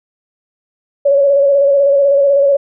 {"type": "tone with vibrato", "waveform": "sine", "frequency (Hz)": 560, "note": "C#5", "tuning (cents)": 18, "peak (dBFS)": -7, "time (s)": [1.05, 2.57], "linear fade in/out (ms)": 10, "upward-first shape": "square", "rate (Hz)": 16, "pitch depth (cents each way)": 28, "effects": []}